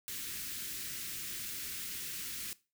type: band-stop noise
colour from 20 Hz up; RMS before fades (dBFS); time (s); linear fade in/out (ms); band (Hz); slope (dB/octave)
white; -41; 0.08-2.53; 0; 370 to 1500; 24
effects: noise-tail reverb RT60 0.3 s tail -19 dB re dry